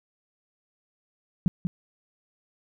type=tone with echo; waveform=sine; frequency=177.6 Hz; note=F3; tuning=29 cents sharp; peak=-17 dBFS; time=1.46-1.48 s; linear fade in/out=0 ms; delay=190 ms; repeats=1; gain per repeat=-6 dB; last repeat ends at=1.67 s; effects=none